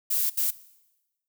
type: noise bursts at uneven times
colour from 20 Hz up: violet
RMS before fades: -25 dBFS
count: 2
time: 0.1-0.3 / 0.37-0.51 s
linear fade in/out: 10 ms
effects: noise-tail reverb RT60 1.0 s tail -19 dB re dry